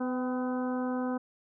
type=harmonic tone with a mistuned harmonic; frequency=252.2 Hz; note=B3; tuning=36 cents sharp; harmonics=1 / 2 / 3 / 4 / 5 / 6; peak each=-30 / -36 / -40 / -42 / -44 / -46 dBFS; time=0-1.18 s; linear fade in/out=10 ms; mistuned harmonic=3; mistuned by=+29 cents; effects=none